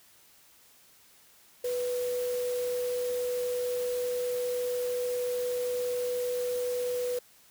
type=tone in noise; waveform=sine; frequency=493.4 Hz; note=B4; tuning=2 cents flat; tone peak=-28 dBFS; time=1.64-7.19 s; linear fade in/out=5 ms; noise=white; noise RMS=-43 dBFS; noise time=1.64-7.19 s; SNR=+12 dB; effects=white hiss -59 dBFS RMS until 7.5 s